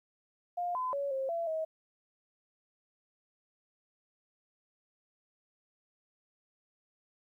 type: tone with pitch steps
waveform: sine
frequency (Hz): 706 / 1016 / 562 / 534 / 674 / 637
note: F5 / B5 / C#5 / C5 / E5 / D#5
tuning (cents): +19 / +49 / +24 / +35 / +38 / +41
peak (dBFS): -31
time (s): 0.57-1.65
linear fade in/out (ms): 10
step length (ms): 180
effects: 12-bit